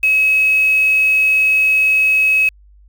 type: tone with quantisation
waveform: sine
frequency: 2563 Hz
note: E7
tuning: 49 cents flat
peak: -10 dBFS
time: 0.03-2.49 s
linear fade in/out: 5 ms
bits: 5
effects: added 50 Hz sine -43 dBFS peak until 2.88 s